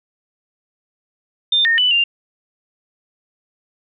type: tone with pitch steps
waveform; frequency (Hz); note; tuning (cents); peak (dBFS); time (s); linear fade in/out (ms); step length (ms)
sine; 3599 / 1835 / 2985 / 2790; A7 / A#6 / F#7 / F7; +38 / -28 / +15 / -2; -12; 1.52-2.04; 5; 130
effects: none